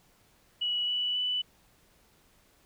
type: tone with pitch steps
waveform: sine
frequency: 2933 / 2957 / 2981 Hz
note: F#7 / F#7 / F#7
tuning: -16 / -2 / +12 cents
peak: -27 dBFS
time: 0.61-1.42 s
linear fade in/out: 10 ms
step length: 270 ms
effects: pink hiss -64 dBFS RMS until 2.65 s